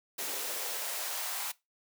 white noise with high-pass filter sweep, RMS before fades -36 dBFS, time 0.18-1.52 s, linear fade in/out 10 ms, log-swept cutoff 340 to 920 Hz, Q 1.8, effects noise-tail reverb RT60 0.2 s tail -20 dB re dry

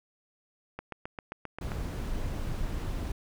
click train, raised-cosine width 0.5 ms, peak -22 dBFS, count 8, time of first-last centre 0.79-1.718 s, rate 7.54 Hz
brown noise, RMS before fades -33 dBFS, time 1.61-3.12 s, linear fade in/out 5 ms
effects none

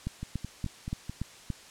two click trains, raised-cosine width 5 ms, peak -19 / -23 dBFS, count 6 / 5, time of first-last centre 0.07-1.503 / 0.23-1.096 s, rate 3.49 / 4.62 Hz, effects white hiss -51 dBFS RMS until 1.7 s + low-pass 8000 Hz 12 dB/octave

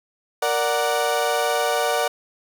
30% pulse chord, Bb augmented, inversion none, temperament equal, 466.2 / 587.3 / 740 Hz, Bb4 / D5 / F#5, 0 / 0 / 0 cents, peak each -22 / -21 / -21 dBFS, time 0.42-2.08 s, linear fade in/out 5 ms, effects none

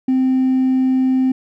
triangle tone with hard clipping, 260 Hz, C4, 11 cents flat, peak -12 dBFS, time 0.08-1.32 s, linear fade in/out 5 ms, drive 2 dB, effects none

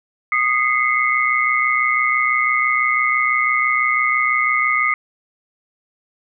sine tone cluster, 1238 / 2050 / 2176 Hz, D#6 / C7 / C#7, -9 / -36 / -33 cents, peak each -19 dBFS, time 0.32-4.94 s, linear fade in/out 2 ms, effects none

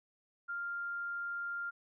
sine tone, 1396.9 Hz, F6, in tune, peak -36 dBFS, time 0.48-1.71 s, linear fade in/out 20 ms, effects none

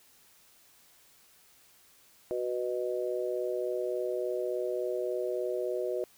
harmonic tone, 123.47 Hz, B2, in tune, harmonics 3 / 4 / 5, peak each -33 / -34 / -35 dBFS, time 2.31-6.04 s, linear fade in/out 0 ms, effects white hiss -61 dBFS RMS until 6.17 s

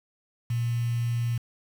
sine tone with quantisation, 118.4 Hz, A#2, 27 cents sharp, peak -24 dBFS, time 0.5-1.38 s, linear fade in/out 5 ms, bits 7, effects none

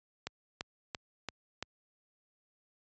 click train, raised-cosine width 0.2 ms, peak -19 dBFS, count 5, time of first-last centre 0.27-1.626 s, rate 2.95 Hz, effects high-pass 60 Hz 12 dB/octave + resampled to 16000 Hz

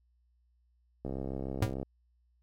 click train, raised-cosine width 2 ms, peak -24 dBFS, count 53, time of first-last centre 1.05-1.83 s, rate 66.7 Hz
square tone with exponential decay, 108.1 Hz, A2, 30 cents flat, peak -22 dBFS, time 1.62-1.74 s, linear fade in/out 5 ms, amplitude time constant 24 ms
effects added 60 Hz sine -67 dBFS peak until 2.42 s

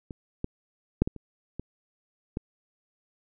clicks, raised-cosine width 3 ms, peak -25 / -16 / -7 / -16 / -28 / -21 / -17 dBFS, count 7, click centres 0.108 / 0.444 / 1.02 / 1.075 / 1.163 / 1.596 / 2.371 s, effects none

